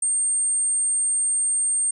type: tone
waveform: sine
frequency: 8660 Hz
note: C#9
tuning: 41 cents flat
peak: -19 dBFS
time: 0.02-1.91 s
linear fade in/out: 5 ms
effects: none